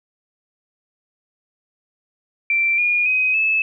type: tone with pitch steps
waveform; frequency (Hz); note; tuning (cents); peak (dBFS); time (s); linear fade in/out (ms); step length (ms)
sine; 2349 / 2432 / 2518 / 2606; D7 / D#7 / D#7 / E7; 0 / -40 / +20 / -20; -15; 2.5-3.62; 2; 280
effects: none